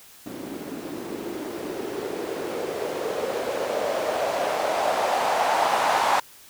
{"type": "noise with low-pass filter sweep", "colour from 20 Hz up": "violet", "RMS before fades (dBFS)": -26, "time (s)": [0.26, 6.2], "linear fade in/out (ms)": 5, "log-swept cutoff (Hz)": [270, 880], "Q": 3.3, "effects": ["white hiss -49 dBFS RMS until 6.49 s"]}